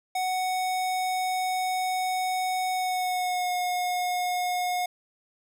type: tone with pitch glide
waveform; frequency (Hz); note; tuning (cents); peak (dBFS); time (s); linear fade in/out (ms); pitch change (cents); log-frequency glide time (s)
square; 742 to 721.7; F#5 to F#5; +5 to -43; -26; 0.15-4.86; 5; -48; 2.72-3.53
effects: none